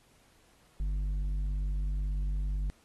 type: tone with tanh clipping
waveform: triangle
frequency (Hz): 49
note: G1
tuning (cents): 0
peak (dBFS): -30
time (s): 0.8-2.7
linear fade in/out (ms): 0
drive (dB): 11
effects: pink hiss -65 dBFS RMS until 2.84 s + AAC 32 kbps